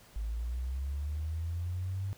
sine linear sweep, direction up, 51.91 to 99 Hz, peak -32 dBFS, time 0.16-2.13 s, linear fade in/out 0 ms, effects pink hiss -58 dBFS RMS until 2.17 s

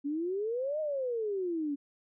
sine exponential two-way sweep, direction up then down, 277.2 to 630 to 277.2 Hz, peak -30 dBFS, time 0.04-1.76 s, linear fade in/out 20 ms, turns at 0.8 s, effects none

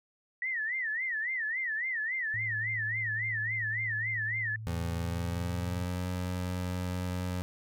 sine tone with vibrato, 1900 Hz, A#6, 33 cents sharp, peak -30 dBFS, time 0.42-4.56 s, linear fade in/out 2 ms, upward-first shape sine, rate 3.6 Hz, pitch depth 180 cents each way
sine tone, 110 Hz, A2, in tune, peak -38 dBFS, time 2.34-5.84 s, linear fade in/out 0 ms
25% pulse tone with pitch glide, 83.9 to 90.44 Hz, E2 to F#2, +31 to -39 cents, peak -28 dBFS, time 4.67-7.42 s, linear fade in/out 0 ms, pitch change +130 cents, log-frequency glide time 4.94-6.07 s
effects none

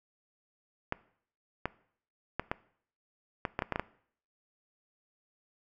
clicks, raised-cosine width 0.5 ms, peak -15 dBFS, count 10, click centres 0.924 / 1.656 / 2.396 / 2.515 / 3.452 / 3.591 / 3.622 / 3.723 / 3.759 / 3.796 s, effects noise-tail reverb RT60 0.6 s tail -20 dB re dry

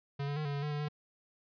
square tone with pitch steps, 141 / 143.7 / 152.6 / 142.8 / 142 / 149 / 147 / 149 Hz, C#3 / D3 / D#3 / D3 / C#3 / D3 / D3 / D3, +30 / -37 / -33 / -48 / +42 / +25 / +2 / +25 cents, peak -34 dBFS, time 0.19-0.886 s, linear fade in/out 10 ms, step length 87 ms, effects resampled to 11025 Hz

